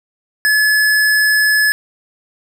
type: tone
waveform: square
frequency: 1712 Hz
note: A6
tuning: 48 cents flat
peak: -11 dBFS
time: 0.45-1.72 s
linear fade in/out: 0 ms
effects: none